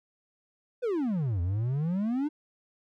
triangle exponential two-way sweep, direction down then up, 520 to 83.6 to 309.6 Hz, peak -24 dBFS, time 0.82-2.29 s, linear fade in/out 20 ms, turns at 1.41 s, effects none

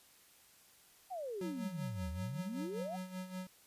sine exponential two-way sweep, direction down then up, 784 to 73.42 to 784 Hz, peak -39 dBFS, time 1.1-2.97 s, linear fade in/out 20 ms, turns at 2.1 s
square tone with tremolo, 185 Hz, F#3, in tune, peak -40 dBFS, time 1.41-3.47 s, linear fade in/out 2 ms, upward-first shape sine, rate 5.2 Hz, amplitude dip 70%
effects white hiss -64 dBFS RMS until 3.66 s + resampled to 32000 Hz

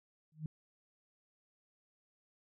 sine tone with exponential growth, 155.4 Hz, D#3, 2 cents flat, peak -33 dBFS, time 0.32-0.46 s, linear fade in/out 2 ms, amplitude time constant 30 ms, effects none

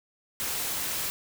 white noise, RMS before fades -31 dBFS, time 0.4-1.1 s, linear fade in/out 0 ms, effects none

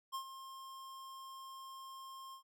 square tone with ADSR envelope, 1065 Hz, C6, 30 cents sharp, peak -38 dBFS, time 0.12-2.43 s, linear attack 28 ms, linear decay 87 ms, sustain -11 dB, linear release 97 ms, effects none

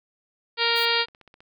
harmonic tone, 466.2 Hz, A#4, in tune, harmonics 1 / 2 / 3 / 4 / 5 / 6 / 7 / 8 / 9 / 10, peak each -29 / -29 / -29 / -29 / -29 / -29 / -29 / -29 / -29 / -29 dBFS, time 0.57-1.06 s, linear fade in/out 50 ms
click train, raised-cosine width 0.3 ms, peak -34 dBFS, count 12, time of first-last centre 0.7-1.405 s, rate 15.6 Hz
violet noise, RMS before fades -38 dBFS, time 0.75-0.86 s, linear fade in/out 20 ms
effects none

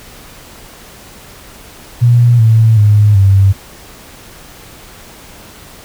sine tone with pitch steps, 120 / 111.96 / 104.47 / 97.47 Hz, B2 / A2 / G#2 / G2, -49 / +31 / +11 / -9 cents, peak -4 dBFS, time 2.01-3.53 s, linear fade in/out 20 ms, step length 380 ms, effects pink hiss -36 dBFS RMS until 5.84 s

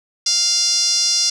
5% pulse tone with band-pass filter, 698.5 Hz, F5, in tune, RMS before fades -17 dBFS, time 0.26-1.3 s, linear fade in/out 5 ms, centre 5300 Hz, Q 5.8, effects none

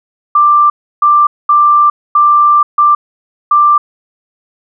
sine tone bursts at uneven times, 1181 Hz, D6, 9 cents sharp, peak -4 dBFS, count 6, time 0.35-0.7 / 1.02-1.27 / 1.49-1.9 / 2.15-2.63 / 2.78-2.95 / 3.51-3.78 s, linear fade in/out 5 ms, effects none

